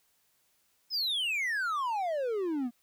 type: exponential sweep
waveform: triangle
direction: down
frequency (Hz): 5274 to 230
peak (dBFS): -27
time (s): 0.9-2.71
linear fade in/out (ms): 50
effects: white hiss -71 dBFS RMS until 2.82 s